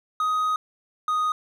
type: tone pair in turn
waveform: triangle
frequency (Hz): 1253 / 1243.6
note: D#6 / D#6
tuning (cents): +12 / -1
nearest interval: unison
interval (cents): 13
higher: first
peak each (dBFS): -19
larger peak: neither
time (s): 0.2-0.56 / 1.08-1.32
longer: first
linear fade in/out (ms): 2
effects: none